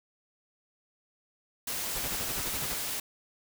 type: noise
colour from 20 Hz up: white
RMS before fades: -34 dBFS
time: 1.67-3 s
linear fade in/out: 5 ms
type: noise with tremolo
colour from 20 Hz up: pink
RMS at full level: -36 dBFS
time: 1.95-2.74 s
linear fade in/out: 2 ms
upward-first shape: sine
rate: 12 Hz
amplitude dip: 100%
effects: none